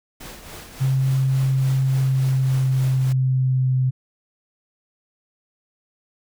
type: noise with tremolo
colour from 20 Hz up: pink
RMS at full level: -36 dBFS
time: 0.2-3.13 s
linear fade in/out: 10 ms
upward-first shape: triangle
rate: 3.5 Hz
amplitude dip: 60%
type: tone with pitch glide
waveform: sine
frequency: 133.1 to 129.31 Hz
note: C3 to C3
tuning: +30 to -20 cents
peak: -16 dBFS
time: 0.8-3.91 s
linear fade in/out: 20 ms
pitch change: -50 cents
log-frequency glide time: 1.89-3.76 s
effects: none